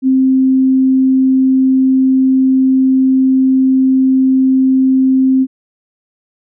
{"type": "tone", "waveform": "sine", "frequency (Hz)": 262.6, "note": "C4", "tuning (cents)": 6, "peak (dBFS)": -7, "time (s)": [0.02, 5.47], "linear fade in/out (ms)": 50, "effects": []}